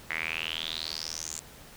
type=tone with band-pass filter sweep; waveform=sawtooth; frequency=80.2 Hz; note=E2; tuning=47 cents flat; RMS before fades=-35 dBFS; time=0.1-1.4 s; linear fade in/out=5 ms; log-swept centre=2000 to 7400 Hz; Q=7; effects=pink hiss -50 dBFS RMS until 1.76 s